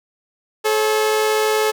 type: tone pair together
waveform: sawtooth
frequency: 431 / 543 Hz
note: A4 / C#5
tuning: -36 / -36 cents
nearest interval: major third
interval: 400 cents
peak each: -12 / -21 dBFS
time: 0.64-1.72 s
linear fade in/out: 20 ms
effects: none